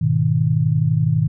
sine chord, G# minor, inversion none, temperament equal, 103.83 / 123.47 / 155.56 Hz, G#2 / B2 / D#3, 0 / 0 / 0 cents, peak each -21 / -19 / -17 dBFS, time 0.01-1.28 s, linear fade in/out 10 ms, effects none

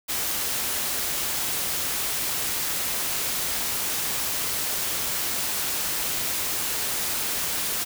white noise, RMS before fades -27 dBFS, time 0.08-7.85 s, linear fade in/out 20 ms, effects none

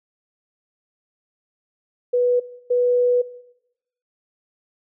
sine tone bursts at uneven times, 491.2 Hz, B4, 9 cents flat, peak -15 dBFS, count 2, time 2.13-2.4 / 2.7-3.22 s, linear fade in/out 10 ms, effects noise-tail reverb RT60 0.9 s tail -19 dB re dry

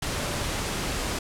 sine tone in noise, 584 Hz, D5, 10 cents flat, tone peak -39 dBFS, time 0.12-0.45 s, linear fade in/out 5 ms, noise pink, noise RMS -29 dBFS, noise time 0.02-1.19 s, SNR -13 dB, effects low-pass 10000 Hz 12 dB/octave

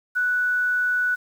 sine tone with quantisation, 1480 Hz, F#6, in tune, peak -19 dBFS, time 0.15-1.16 s, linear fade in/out 20 ms, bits 8, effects none

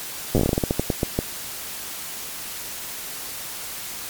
slowing click train, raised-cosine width 2 ms, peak -6 dBFS, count 17, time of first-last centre 0.35-1.189 s, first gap 8 ms, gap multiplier 1.22, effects white hiss -33 dBFS RMS until 4.09 s + MP3 96 kbps

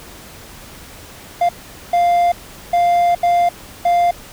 triangle tone bursts at uneven times, 698 Hz, F5, 1 cent flat, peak -9 dBFS, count 5, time 1.41-1.49 / 1.93-2.32 / 2.73-3.15 / 3.23-3.49 / 3.85-4.11 s, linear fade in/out 5 ms, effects pink hiss -38 dBFS RMS until 4.32 s

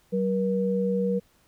sine tone pair together, 189.93 / 478.6 Hz, F#3 / A#4, +46 / +46 cents, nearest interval octave + major third, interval 1600 cents, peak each -25 / -25 dBFS, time 0.12-1.2 s, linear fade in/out 20 ms, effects pink hiss -63 dBFS RMS until 1.47 s

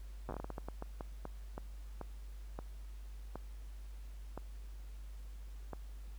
slowing click train, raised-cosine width 1 ms, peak -28 dBFS, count 20, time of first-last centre 0.29-5.733 s, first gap 8 ms, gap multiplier 1.33, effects added 50 Hz sine -45 dBFS peak until 6.18 s + pink hiss -65 dBFS RMS until 6.18 s

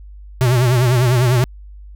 square tone with vibrato, 124.3 Hz, B2, 12 cents sharp, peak -12 dBFS, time 0.41-1.44 s, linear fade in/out 0 ms, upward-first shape triangle, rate 10 Hz, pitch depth 120 cents each way, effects added 50 Hz sine -34 dBFS peak until 1.95 s

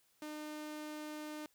sawtooth tone, 303.3 Hz, D#4, 44 cents flat, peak -39 dBFS, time 0.22-1.46 s, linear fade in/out 2 ms, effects white hiss -73 dBFS RMS until 1.54 s

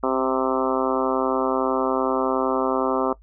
harmonic tone with a mistuned harmonic, 130.81 Hz, C3, in tune, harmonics 2 / 3 / 4 / 5 / 6 / 7 / 8 / 9 / 10, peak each -26 / -26 / -27 / -28 / -31 / -30 / -31 / -29 / -32 dBFS, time 0.03-3.13 s, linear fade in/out 5 ms, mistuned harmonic 2, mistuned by +17 cents, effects noise-tail reverb RT60 0.1 s tail -18 dB re dry + added 51 Hz sine -47 dBFS peak until 3.22 s

